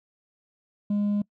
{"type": "tone with hard clipping", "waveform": "triangle", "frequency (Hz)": 205.4, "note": "G#3", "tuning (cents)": -19, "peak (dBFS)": -21, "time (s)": [0.9, 1.22], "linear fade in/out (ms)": 5, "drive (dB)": 1, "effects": ["noise-tail reverb RT60 0.1 s tail -24 dB re dry"]}